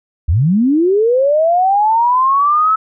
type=linear sweep; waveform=sine; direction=up; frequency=66.1 to 1311 Hz; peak=-9 dBFS; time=0.28-2.76 s; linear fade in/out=10 ms; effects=none